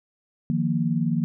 sine chord, Eb suspended second, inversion none, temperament equal, 155.56 / 174.61 / 233.1 Hz, Eb3 / F3 / Bb3, 0 / 0 / 0 cents, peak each -25 dBFS, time 0.5-1.24 s, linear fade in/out 0 ms, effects none

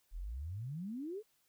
sine exponential sweep, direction up, 36.61 to 453.1 Hz, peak -39 dBFS, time 0.11-1.23 s, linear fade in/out 50 ms, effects white hiss -75 dBFS RMS until 1.48 s

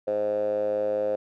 10% pulse tone with band-pass filter, 104.7 Hz, G#2, 15 cents sharp, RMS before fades -26 dBFS, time 0.07-1.16 s, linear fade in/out 10 ms, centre 550 Hz, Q 9.3, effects none

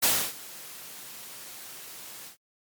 white noise with ADSR envelope, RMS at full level -21 dBFS, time 0.02-2.37 s, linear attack 17 ms, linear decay 290 ms, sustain -22 dB, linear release 110 ms, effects high-pass 100 Hz 12 dB/octave + MP3 96 kbps

